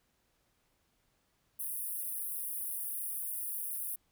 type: high-pass noise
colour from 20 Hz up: pink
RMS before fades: -38 dBFS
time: 1.59-3.96 s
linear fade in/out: 10 ms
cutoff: 9500 Hz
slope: 96 dB/octave
effects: pink hiss -75 dBFS RMS until 4.11 s

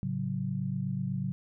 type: chord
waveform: sine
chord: F# minor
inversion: first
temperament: equal with one note detuned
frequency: 110 / 138.59 / 186.28 Hz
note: A2 / C#3 / F#3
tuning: 0 / 0 / +12 cents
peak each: -37 / -33 / -33 dBFS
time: 0.03-1.32 s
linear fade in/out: 0 ms
effects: none

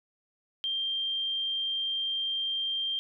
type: tone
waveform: sine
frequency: 3175 Hz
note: G7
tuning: 21 cents sharp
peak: -28 dBFS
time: 0.64-2.99 s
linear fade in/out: 0 ms
effects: none

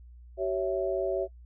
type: chord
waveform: sine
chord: C# diminished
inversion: second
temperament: equal with one note detuned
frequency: 382.4 / 554.4 / 659.3 Hz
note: G4 / C#5 / E5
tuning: -43 / 0 / 0 cents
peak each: -30 / -31 / -31 dBFS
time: 0.37-1.28 s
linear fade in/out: 50 ms
effects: noise-tail reverb RT60 0.1 s tail -24 dB re dry + added 60 Hz sine -47 dBFS peak until 1.45 s

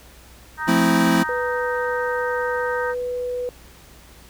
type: harmonic tone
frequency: 311.1 Hz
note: D#4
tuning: in tune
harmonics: 3 / 4 / 5 / 6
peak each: -28 / -31 / -27 / -33 dBFS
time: 0.57-2.95 s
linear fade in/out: 50 ms
type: chord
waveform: square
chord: F major seventh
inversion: none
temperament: equal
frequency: 174.61 / 220 / 261.6 / 329.6 Hz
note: F3 / A3 / C4 / E4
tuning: 0 / 0 / 0 / 0 cents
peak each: -22 dBFS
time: 0.67-1.24 s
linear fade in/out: 20 ms
type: tone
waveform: sine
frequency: 493.9 Hz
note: B4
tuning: in tune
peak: -23 dBFS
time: 1.29-3.49 s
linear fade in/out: 0 ms
effects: added 60 Hz sine -48 dBFS peak until 4.29 s + pink hiss -48 dBFS RMS until 4.29 s

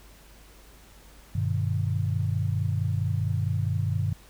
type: chord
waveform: sine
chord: G augmented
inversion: none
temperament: just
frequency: 98 / 122.5 / 153.12 Hz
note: G2 / B2 / D#3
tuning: 0 / -14 / -27 cents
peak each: -26 / -29 / -30 dBFS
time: 1.35-4.13 s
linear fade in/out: 5 ms
effects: added 50 Hz sine -52 dBFS peak until 4.29 s + pink hiss -54 dBFS RMS until 4.29 s

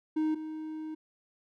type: tone pair in turn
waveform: triangle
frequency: 311.4 / 312.6 Hz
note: D#4 / D#4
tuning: +2 / +8 cents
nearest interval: unison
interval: 6 cents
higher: second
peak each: -24 / -34 dBFS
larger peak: first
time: 0.16-0.35 / 0.35-0.95 s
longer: second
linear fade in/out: 10 ms
effects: none

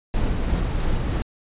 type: noise with tremolo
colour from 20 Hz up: brown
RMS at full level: -21 dBFS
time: 0.14-1.22 s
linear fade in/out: 0 ms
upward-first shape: sine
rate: 3.1 Hz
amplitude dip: 25%
effects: resampled to 8000 Hz

